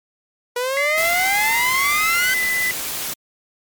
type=exponential sweep; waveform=sawtooth; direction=up; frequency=481.7 to 1558 Hz; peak=-16 dBFS; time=0.56-2.34 s; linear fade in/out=5 ms
type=tone with pitch glide; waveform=sine; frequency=2066 to 2004 Hz; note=C7 to B6; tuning=-22 to +25 cents; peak=-18 dBFS; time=0.77-2.71 s; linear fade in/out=0 ms; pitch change=-53 cents; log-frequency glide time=2.15-2.42 s
type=noise; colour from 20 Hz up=white; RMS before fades=-26 dBFS; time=0.97-3.14 s; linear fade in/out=10 ms
effects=MP3 96 kbps